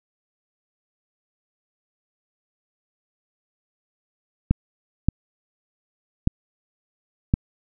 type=clicks; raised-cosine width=5 ms; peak=-4 dBFS; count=4; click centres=4.51 / 5.086 / 6.274 / 7.339 s; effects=none